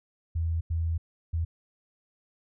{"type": "tone bursts at uneven times", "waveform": "sine", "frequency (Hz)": 82.41, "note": "E2", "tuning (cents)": 0, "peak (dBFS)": -25, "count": 3, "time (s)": [[0.35, 0.61], [0.7, 0.98], [1.33, 1.45]], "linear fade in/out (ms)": 10, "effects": []}